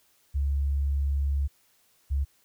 sine tone pair in turn, 70 / 69.52 Hz, C#2 / C#2, +18 / +6 cents, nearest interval unison, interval 12 cents, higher first, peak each -23 dBFS, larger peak neither, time 0.34-1.48 / 2.1-2.25 s, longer first, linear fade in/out 20 ms, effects white hiss -65 dBFS RMS until 2.44 s

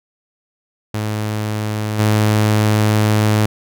sawtooth tone with level steps, 106.8 Hz, G#2, 49 cents sharp, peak -15 / -8 dBFS, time 0.94-3.46 s, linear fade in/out 5 ms, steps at 1.98 s, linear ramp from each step 20 ms, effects none

